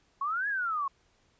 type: exponential two-way sweep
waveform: sine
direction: up then down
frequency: 1078 to 1709 to 1078 Hz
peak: -28 dBFS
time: 0.21-0.88 s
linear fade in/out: 5 ms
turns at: 0.48 s
effects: pink hiss -68 dBFS RMS until 1.39 s + resampled to 16000 Hz